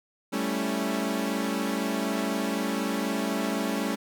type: chord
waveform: sawtooth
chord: A dominant seventh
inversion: third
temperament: equal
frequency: 196 / 220 / 277.2 / 329.6 Hz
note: G3 / A3 / C#4 / E4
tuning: 0 / 0 / 0 / 0 cents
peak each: -28 / -27 / -27 / -32 dBFS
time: 0.32-3.96 s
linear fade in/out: 20 ms
effects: none